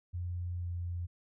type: tone with pitch glide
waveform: sine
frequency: 88.2 to 87.24 Hz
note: F2 to F2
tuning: +18 to -1 cents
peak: -34 dBFS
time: 0.13-1.07 s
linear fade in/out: 20 ms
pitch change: -19 cents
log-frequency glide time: 0.59-0.67 s
effects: none